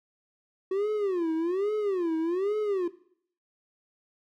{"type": "tone with vibrato", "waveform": "triangle", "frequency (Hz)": 370, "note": "F#4", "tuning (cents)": 0, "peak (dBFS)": -23, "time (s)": [0.71, 2.88], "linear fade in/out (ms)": 5, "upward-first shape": "sine", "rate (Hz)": 1.2, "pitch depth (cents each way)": 250, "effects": ["noise-tail reverb RT60 0.6 s tail -17 dB re dry"]}